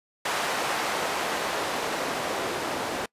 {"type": "noise with band-pass filter sweep", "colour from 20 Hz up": "white", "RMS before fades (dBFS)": -29, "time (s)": [0.25, 3.06], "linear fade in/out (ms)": 5, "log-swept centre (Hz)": [830, 430], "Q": 0.78, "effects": ["noise-tail reverb RT60 0.1 s tail -25 dB re dry", "resampled to 32000 Hz"]}